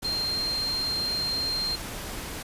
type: tone in noise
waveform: sine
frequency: 4186 Hz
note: C8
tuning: in tune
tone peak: -26 dBFS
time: 0.04-1.76 s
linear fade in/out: 10 ms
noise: pink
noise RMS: -36 dBFS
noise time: 0.02-2.43 s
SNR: +7 dB
effects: resampled to 32000 Hz